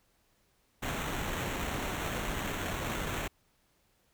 pink noise with sample-and-hold, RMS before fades -35 dBFS, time 0.82-3.28 s, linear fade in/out 10 ms, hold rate 4900 Hz, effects pink hiss -71 dBFS RMS until 4.13 s

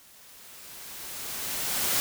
white noise with level ramp, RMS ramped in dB -55 to -25 dBFS, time 0-2 s, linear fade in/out 0 ms, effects none

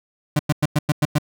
35% pulse tone bursts, 149.2 Hz, D3, 28 cents sharp, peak -13 dBFS, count 7, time 0.36-1.185 s, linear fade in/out 5 ms, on 33 ms, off 99 ms, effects none

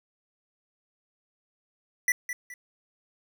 square tone with echo, 1968 Hz, B6, 7 cents flat, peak -21 dBFS, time 2.08-2.12 s, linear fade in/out 2 ms, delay 210 ms, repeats 2, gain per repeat -10 dB, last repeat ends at 2.54 s, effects 10-bit

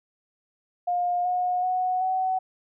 sine tone with pitch steps, 710 / 723.2 / 736.7 / 750.5 Hz, F5 / F#5 / F#5 / F#5, +28 / -40 / -8 / +24 cents, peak -22 dBFS, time 0.87-2.39 s, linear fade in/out 10 ms, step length 380 ms, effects none

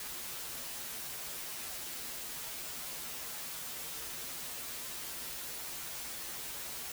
white noise with comb filter, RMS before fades -42 dBFS, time 0-6.92 s, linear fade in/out 2 ms, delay 10 ms, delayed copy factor -0.8, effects none

